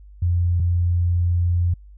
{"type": "tone pair in turn", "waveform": "sine", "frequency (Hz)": [87.31, 87.31], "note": ["F2", "F2"], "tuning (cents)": [0, 0], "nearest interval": "unison", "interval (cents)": 0, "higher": "neither", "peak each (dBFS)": -16, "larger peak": "neither", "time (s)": [[0.22, 0.6], [0.6, 1.74]], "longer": "second", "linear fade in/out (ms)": 5, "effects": ["added 50 Hz sine -41 dBFS peak until 1.97 s"]}